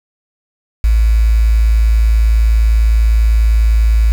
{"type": "tone with quantisation", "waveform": "sine", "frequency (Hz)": 55.1, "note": "A1", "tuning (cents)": 3, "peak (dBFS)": -7, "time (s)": [0.84, 4.12], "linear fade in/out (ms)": 0, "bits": 5, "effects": []}